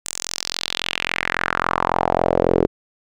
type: tone with band-pass filter sweep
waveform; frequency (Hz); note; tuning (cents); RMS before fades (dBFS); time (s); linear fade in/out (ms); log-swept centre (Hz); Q
sawtooth; 43.65; F1; 0; -21; 0.05-2.67; 10; 8000 to 390; 2.8
effects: none